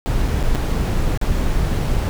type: noise with dropouts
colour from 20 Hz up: brown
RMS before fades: -18 dBFS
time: 0.06-2.09 s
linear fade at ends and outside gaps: 0 ms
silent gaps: 0.281-0.285 / 0.428-0.435 / 0.55-0.556 / 1.175-1.213 s
effects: none